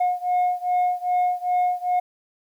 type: beating tone pair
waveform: sine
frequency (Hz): 720 / 722.5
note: F#5 / F#5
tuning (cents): -47 / -41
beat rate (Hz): 2.5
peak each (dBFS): -20 / -21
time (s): 0-2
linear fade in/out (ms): 10
effects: tanh soft clip ceiling -16 dBFS + 9-bit